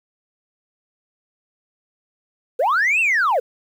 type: linear two-way sweep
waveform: sine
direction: up then down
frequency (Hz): 440 to 2751 to 440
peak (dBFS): -13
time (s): 2.59-3.4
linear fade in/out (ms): 10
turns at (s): 3
effects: tanh soft clip ceiling -13 dBFS + 8-bit